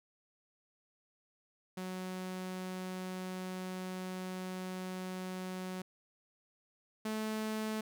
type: tone pair in turn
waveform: sawtooth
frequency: 185 / 217.2 Hz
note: F#3 / A3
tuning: 0 / -22 cents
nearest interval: minor third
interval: 278 cents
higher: second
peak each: -35 / -31 dBFS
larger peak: second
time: 1.77-5.82 / 7.05-7.81 s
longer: first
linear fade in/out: 5 ms
effects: none